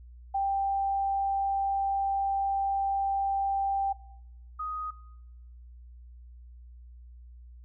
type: tone pair in turn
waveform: sine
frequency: 787 / 1249.3 Hz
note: G5 / D#6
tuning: +7 / +7 cents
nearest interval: minor sixth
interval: 800 cents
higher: second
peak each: -25 / -31 dBFS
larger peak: first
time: 0.34-3.93 / 4.59-4.91 s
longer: first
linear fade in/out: 10 ms
effects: noise-tail reverb RT60 0.9 s tail -22 dB re dry + added 60 Hz sine -46 dBFS peak until 7.64 s